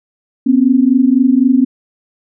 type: tone pair together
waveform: sine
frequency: 247 / 270.9 Hz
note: B3 / C#4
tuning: 0 / -40 cents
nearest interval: major second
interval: 160 cents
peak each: -10 dBFS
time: 0.46-1.65 s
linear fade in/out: 10 ms
effects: none